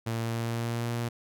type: tone with pitch glide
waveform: sawtooth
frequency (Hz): 114.5 to 118.2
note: A#2 to A#2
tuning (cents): -31 to +24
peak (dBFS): -25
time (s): 0.06-1.09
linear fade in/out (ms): 10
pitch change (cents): +55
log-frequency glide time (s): 0.16-0.9
effects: none